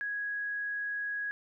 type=tone; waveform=sine; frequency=1661.2 Hz; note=G#6; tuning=in tune; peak=-32 dBFS; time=0.01-1.31 s; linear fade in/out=0 ms; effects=none